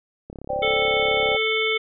click train, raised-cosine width 2 ms, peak -23 dBFS, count 37, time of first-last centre 0.3-1.347 s, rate 34.4 Hz
sine chord, C suspended second, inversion none, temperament equal, 523.3 / 587.3 / 784 Hz, C5 / D5 / G5, 0 / 0 / 0 cents, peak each -27 dBFS, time 0.49-1.37 s, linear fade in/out 10 ms
harmonic tone, 440 Hz, A4, in tune, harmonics 1 / 3 / 5 / 7 / 8, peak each -24 / -31 / -23 / -29 / -28 dBFS, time 0.62-1.78 s, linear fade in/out 10 ms
effects none

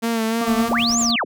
sawtooth tone with vibrato, 226.6 Hz, A#3, 49 cents flat, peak -15 dBFS, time 0.02-0.7 s, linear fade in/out 20 ms, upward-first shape sine, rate 3.3 Hz, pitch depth 38 cents each way
harmonic tone, 234 Hz, A#3, 7 cents sharp, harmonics 1 / 3 / 5, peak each -20 / -29 / -28 dBFS, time 0.41-1.16 s, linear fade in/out 5 ms
pink noise with tremolo, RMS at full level -33 dBFS, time 0.47-1.11 s, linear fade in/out 0 ms, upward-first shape sine, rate 9.5 Hz, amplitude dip 60%
sine linear two-way sweep, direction up then down, 86.2 to 7459 to 86.2 Hz, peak -18 dBFS, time 0.7-1.25 s, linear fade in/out 20 ms, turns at 1 s
effects none

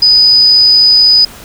sine tone, 4978 Hz, D#8, in tune, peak -3 dBFS, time 0.02-1.25 s, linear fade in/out 5 ms, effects pink hiss -32 dBFS RMS until 1.44 s

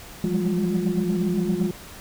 sine tone cluster, 172.1 / 181.5 / 199 / 206.9 / 354.5 Hz, F3 / F#3 / G3 / G#3 / F4, -25 / -33 / +26 / -6 / +26 cents, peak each -26 dBFS, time 0.24-1.71 s, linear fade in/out 2 ms, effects tanh soft clip ceiling -14 dBFS + pink hiss -42 dBFS RMS until 2 s

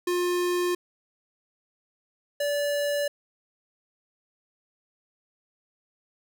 square tone pair in turn, 355 / 578.4 Hz, F4 / D5, +28 / -27 cents, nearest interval minor sixth, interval 845 cents, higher second, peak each -24 / -25 dBFS, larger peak first, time 0.07-0.75 / 2.4-3.08 s, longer neither, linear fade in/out 5 ms, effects none

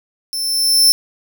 sawtooth tone with level ramp, 5330 Hz, E8, 18 cents sharp, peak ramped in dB -18 to -4 dBFS, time 0.33-0.92 s, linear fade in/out 0 ms, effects none

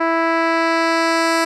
10% pulse tone with low-pass filter sweep, 329.6 Hz, E4, in tune, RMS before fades -17 dBFS, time 0-1.45 s, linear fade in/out 10 ms, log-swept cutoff 1700 to 9100 Hz, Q 0.79, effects none

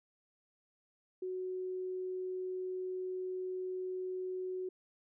sine tone, 370 Hz, F#4, in tune, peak -36 dBFS, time 1.22-4.69 s, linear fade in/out 5 ms, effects none

